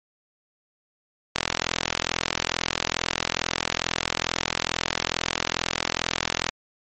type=click train; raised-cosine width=0.2 ms; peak=-3 dBFS; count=218; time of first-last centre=1.36-6.49 s; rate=42.3 Hz; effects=MP3 32 kbps

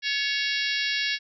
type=harmonic tone with a mistuned harmonic; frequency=554.4 Hz; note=C#5; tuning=in tune; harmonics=3 / 4 / 5 / 6 / 7 / 8 / 9 / 10; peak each=-30 / -31 / -32 / -33 / -33 / -34 / -35 / -35 dBFS; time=0.02-1.19 s; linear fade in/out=50 ms; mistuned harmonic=3; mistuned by=+44 cents; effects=none

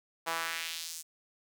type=tone with high-pass filter sweep; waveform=sawtooth; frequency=164.81 Hz; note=E3; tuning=in tune; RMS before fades=-37 dBFS; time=0.26-1.03 s; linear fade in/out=20 ms; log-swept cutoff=820 to 7700 Hz; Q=1.4; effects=none

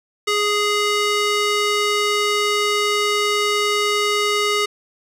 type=tone with band-pass filter; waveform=square; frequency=414.9 Hz; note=G#4; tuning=2 cents flat; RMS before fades=-19 dBFS; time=0.27-4.66 s; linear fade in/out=10 ms; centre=3000 Hz; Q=0.56; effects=none

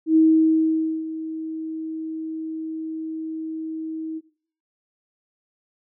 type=tone with ADSR envelope; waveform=sine; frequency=318.8 Hz; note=D#4; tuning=42 cents sharp; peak=-11 dBFS; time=0.06-4.21 s; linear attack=100 ms; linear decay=880 ms; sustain=-16 dB; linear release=38 ms; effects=noise-tail reverb RT60 0.5 s tail -17 dB re dry

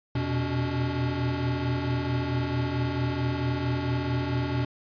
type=tone cluster; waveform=square; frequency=84.5 / 120.4 / 124.9 / 285.3 Hz; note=E2 / B2 / B2 / C#4; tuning=+43 / -44 / +20 / +50 cents; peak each=-35 / -34 / -29 / -32 dBFS; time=0.15-4.65 s; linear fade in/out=5 ms; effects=resampled to 11025 Hz

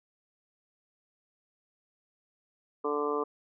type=harmonic tone; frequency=146.83 Hz; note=D3; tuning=in tune; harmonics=2 / 3 / 4 / 5 / 6 / 7 / 8; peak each=-37 / -30 / -40 / -42 / -43 / -36 / -35 dBFS; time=2.84-3.24 s; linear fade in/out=10 ms; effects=none

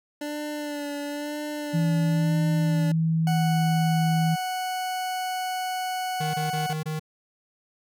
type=tone with vibrato; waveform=25% pulse; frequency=293.3 Hz; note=D4; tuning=2 cents flat; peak=-26 dBFS; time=0.21-2.92 s; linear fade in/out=5 ms; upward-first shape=sine; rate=1 Hz; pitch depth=31 cents each way
type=tone with pitch glide; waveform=sine; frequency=164.81 to 162.07 Hz; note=E3 to E3; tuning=0 to -29 cents; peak=-20 dBFS; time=1.73-4.36 s; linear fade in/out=20 ms; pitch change=-29 cents; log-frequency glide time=1.88-2.39 s
type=tone; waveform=40% pulse; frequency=740 Hz; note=F#5; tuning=in tune; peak=-26 dBFS; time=3.27-6.73 s; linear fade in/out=2 ms
type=tone bursts; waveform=square; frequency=155.56 Hz; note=D#3; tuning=in tune; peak=-28 dBFS; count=5; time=6.2-6.996 s; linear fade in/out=10 ms; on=140 ms; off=24 ms
effects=none

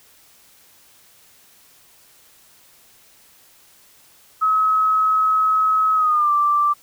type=tone with pitch glide; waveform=sine; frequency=1281 to 1174.7 Hz; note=E6 to D6; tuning=-50 to 0 cents; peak=-14 dBFS; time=4.41-6.74 s; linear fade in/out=20 ms; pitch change=-150 cents; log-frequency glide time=5.95-6.32 s; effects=white hiss -52 dBFS RMS until 6.82 s

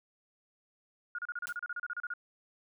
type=tone bursts; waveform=sine; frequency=1433 Hz; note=F6; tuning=44 cents sharp; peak=-34 dBFS; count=15; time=1.15-2.137 s; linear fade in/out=2 ms; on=35 ms; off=33 ms
type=noise with exponential decay; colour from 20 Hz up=white; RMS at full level=-39 dBFS; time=1.47-1.57 s; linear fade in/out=0 ms; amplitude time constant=20 ms
effects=none

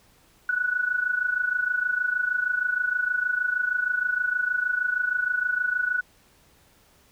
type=tone with amplitude modulation; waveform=sine; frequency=1476 Hz; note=F#6; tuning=5 cents flat; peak=-19 dBFS; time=0.49-6.01 s; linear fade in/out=2 ms; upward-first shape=sine; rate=26.4 Hz; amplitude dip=75%; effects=pink hiss -59 dBFS RMS until 7.11 s

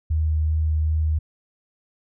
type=tone with vibrato; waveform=sine; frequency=78 Hz; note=D#2; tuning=5 cents sharp; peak=-18 dBFS; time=0.1-1.19 s; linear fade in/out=10 ms; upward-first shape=sine; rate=2.6 Hz; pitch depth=10 cents each way; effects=none

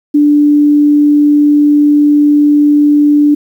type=tone; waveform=sine; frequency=293.7 Hz; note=D4; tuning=in tune; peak=-4 dBFS; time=0.14-3.35 s; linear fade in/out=10 ms; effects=7-bit

